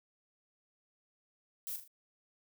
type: noise with echo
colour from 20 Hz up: violet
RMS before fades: -40 dBFS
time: 1.67-1.76 s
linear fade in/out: 0 ms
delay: 39 ms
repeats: 3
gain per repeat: -7 dB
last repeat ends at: 1.877 s
effects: none